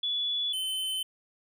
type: tone pair in turn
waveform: sine / square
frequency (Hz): 3426 / 3059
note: A7 / G7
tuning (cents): -47 / -43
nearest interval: major second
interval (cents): 196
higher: first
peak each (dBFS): -27 / -30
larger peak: first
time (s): 0.03-0.53 / 0.53-1.03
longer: neither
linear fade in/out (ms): 5
effects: none